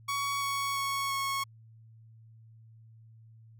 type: tone with pitch steps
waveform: sawtooth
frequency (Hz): 1122 / 1114.2 / 1106.6 / 1098.9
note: C#6 / C#6 / C#6 / C#6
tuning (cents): +21 / +9 / -3 / -15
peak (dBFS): -26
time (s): 0.08-1.44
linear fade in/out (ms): 10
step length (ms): 340
effects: added 112 Hz sine -52 dBFS peak until 3.59 s